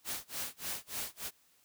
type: noise with tremolo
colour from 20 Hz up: white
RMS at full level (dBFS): -37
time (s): 0.04-1.31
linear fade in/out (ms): 50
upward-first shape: sine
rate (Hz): 3.4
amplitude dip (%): 100
effects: white hiss -68 dBFS RMS until 1.64 s